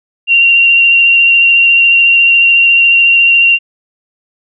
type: tone with vibrato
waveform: sine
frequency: 2760 Hz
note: F7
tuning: 21 cents flat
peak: -4 dBFS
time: 0.27-3.59 s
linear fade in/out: 50 ms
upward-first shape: sine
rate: 14 Hz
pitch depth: 15 cents each way
effects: none